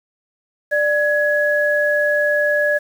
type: tone pair together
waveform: sine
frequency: 592 / 1678.7 Hz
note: D5 / G#6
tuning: +14 / +18 cents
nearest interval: octave + tritone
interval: 1804 cents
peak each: -17 dBFS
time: 0.71-2.79 s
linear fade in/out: 20 ms
effects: 7-bit